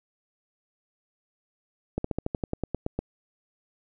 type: slowing click train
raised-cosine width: 2 ms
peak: -14 dBFS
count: 12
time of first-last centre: 1.98-2.99 s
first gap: 64 ms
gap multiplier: 1.07
effects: none